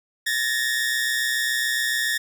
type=tone pair together; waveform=sawtooth; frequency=1720 / 1847.1 Hz; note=A6 / A#6; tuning=-40 / -16 cents; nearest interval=minor second; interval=124 cents; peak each=-22 / -20 dBFS; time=0.26-2.18 s; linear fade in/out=10 ms; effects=none